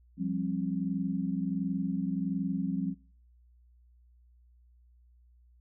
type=chord; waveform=sine; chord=F suspended second; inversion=none; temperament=equal with one note detuned; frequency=174.61 / 196 / 267.1 Hz; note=F3 / G3 / C4; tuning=0 / 0 / +36 cents; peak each=-33 / -33 / -34 dBFS; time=0.17-2.95 s; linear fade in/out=50 ms; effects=noise-tail reverb RT60 0.5 s tail -24 dB re dry + added 60 Hz sine -58 dBFS peak until 5.6 s